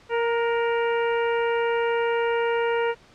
harmonic tone with a mistuned harmonic, 466.2 Hz, A#4, in tune, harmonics 1 / 2 / 3 / 4 / 5 / 6, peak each -22 / -28 / -32 / -34 / -36 / -38 dBFS, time 0.09-2.95 s, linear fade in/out 50 ms, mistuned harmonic 3, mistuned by +26 cents, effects pink hiss -53 dBFS RMS until 3.14 s + low-pass 5000 Hz 12 dB/octave

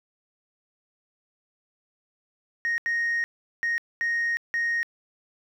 sine tone bursts at uneven times, 1864.7 Hz, A#6, in tune, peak -21 dBFS, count 5, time 2.65-2.78 / 2.86-3.24 / 3.63-3.78 / 4.01-4.37 / 4.54-4.83 s, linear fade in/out 0 ms, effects tanh soft clip ceiling -21 dBFS + 10-bit

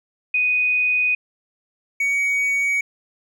sine / triangle tone pair in turn, 2489 / 2249 Hz, D#7 / C#7, 0 / +24 cents, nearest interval major second, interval 176 cents, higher first, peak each -16 dBFS, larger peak neither, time 0.34-1.15 / 2-2.81 s, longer neither, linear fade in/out 5 ms, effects none

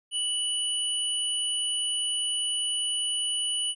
sine tone pair together, 2960 / 9485 Hz, F#7 / D9, 0 / +16 cents, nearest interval octave + minor sixth, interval 2016 cents, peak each -27 / -31 dBFS, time 0.11-3.75 s, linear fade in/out 50 ms, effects none

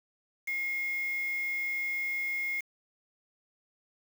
sine tone with quantisation, 2143 Hz, C7, 41 cents sharp, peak -30 dBFS, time 0.47-2.61 s, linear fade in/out 10 ms, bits 7, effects none

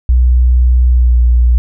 sine tone with pitch glide, 61.74 to 60.09 Hz, B1 to B1, 0 to -47 cents, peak -5 dBFS, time 0.09-1.58 s, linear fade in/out 0 ms, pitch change -47 cents, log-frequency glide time 0.91-1.18 s, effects none

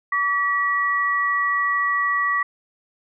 sine tone pair together, 1148 / 1930.7 Hz, D6 / B6, -40 / -40 cents, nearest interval major sixth, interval 900 cents, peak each -21 dBFS, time 0.12-2.43 s, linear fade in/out 5 ms, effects none

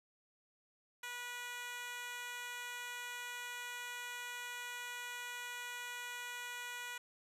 10% pulse tone with high-pass filter, 487 Hz, B4, 24 cents flat, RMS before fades -45 dBFS, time 1.03-6.98 s, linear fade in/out 5 ms, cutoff 1200 Hz, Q 0.91, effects resampled to 32000 Hz + 11-bit

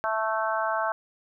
harmonic tone, 220 Hz, A3, in tune, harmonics 3 / 4 / 5 / 6 / 7, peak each -29 / -30 / -31 / -32 / -32 dBFS, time 0.04-0.92 s, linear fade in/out 0 ms, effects none

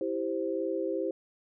sine chord, C major, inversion first, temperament equal, 329.6 / 392 / 523.3 Hz, E4 / G4 / C5, 0 / 0 / 0 cents, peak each -33 dBFS, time 0.01-1.11 s, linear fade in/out 2 ms, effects none

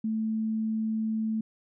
sine tone, 220 Hz, A3, in tune, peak -26 dBFS, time 0.04-1.41 s, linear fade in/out 5 ms, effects none

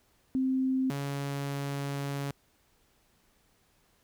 sine / sawtooth tone pair in turn, 261.7 / 140.48 Hz, C4 / C#3, 0 / +23 cents, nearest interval major seventh, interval 1077 cents, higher first, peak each -25 / -28 dBFS, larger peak first, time 0.35-0.9 / 0.9-2.31 s, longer second, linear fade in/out 0 ms, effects pink hiss -68 dBFS RMS until 4.03 s

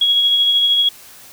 sine tone with tremolo, 3322 Hz, G#7, in tune, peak -10 dBFS, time 0.01-0.89 s, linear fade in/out 5 ms, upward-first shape sine, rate 13 Hz, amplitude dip 30%, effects white hiss -41 dBFS RMS until 1.32 s

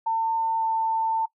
sine tone with pitch glide, 901 to 894.8 Hz, A5 to A5, +41 to +29 cents, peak -21 dBFS, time 0.06-1.26 s, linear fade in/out 10 ms, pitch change -12 cents, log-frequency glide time 0.57-0.63 s, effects noise-tail reverb RT60 0.1 s tail -20 dB re dry

